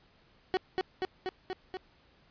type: tone with echo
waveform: 30% pulse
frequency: 373.1 Hz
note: F#4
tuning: 14 cents sharp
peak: -23 dBFS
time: 0.54-0.57 s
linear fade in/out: 0 ms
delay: 240 ms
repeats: 5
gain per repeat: -2 dB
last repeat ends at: 1.77 s
effects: pink hiss -64 dBFS RMS until 2.3 s + resampled to 11025 Hz